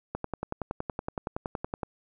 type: click train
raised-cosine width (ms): 1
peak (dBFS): -17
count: 19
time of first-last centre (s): 0.15-1.832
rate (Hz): 10.7
effects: none